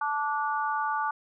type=harmonic tone; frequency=291.7 Hz; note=D4; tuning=12 cents flat; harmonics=3 / 4 / 5; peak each=-29 / -30 / -33 dBFS; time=0.01-1.11 s; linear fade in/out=5 ms; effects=none